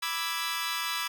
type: chord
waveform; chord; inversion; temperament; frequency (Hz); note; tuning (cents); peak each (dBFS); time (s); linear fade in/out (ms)
15% pulse; E dominant seventh; second; equal; 987.8 / 1174.7 / 1318.5 / 1661.2; B5 / D6 / E6 / G#6; 0 / 0 / 0 / 0; -29; 0.02-1.08; 10
effects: none